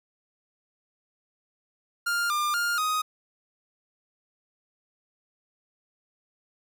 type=tone with pitch steps; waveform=45% pulse; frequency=1403 / 1199 / 1409 / 1251 Hz; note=F6 / D6 / F6 / D#6; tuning=+8 / +36 / +15 / +9 cents; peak=-24 dBFS; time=2.06-3.02 s; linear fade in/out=10 ms; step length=240 ms; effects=none